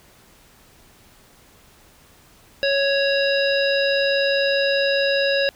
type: harmonic tone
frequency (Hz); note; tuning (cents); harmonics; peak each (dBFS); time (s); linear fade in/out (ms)
554.4; C#5; 0; 1 / 3 / 5 / 7 / 9; -19 / -24 / -26 / -27 / -29; 2.63-5.49; 0
effects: pink hiss -52 dBFS RMS until 5.55 s